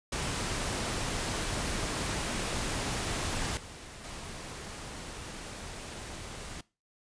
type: noise with level steps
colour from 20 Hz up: pink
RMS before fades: -33 / -46 / -42 dBFS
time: 0.12-6.61 s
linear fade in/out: 5 ms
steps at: 3.57 / 4.04 s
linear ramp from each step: 2 ms
effects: noise-tail reverb RT60 0.3 s tail -21 dB re dry + resampled to 22050 Hz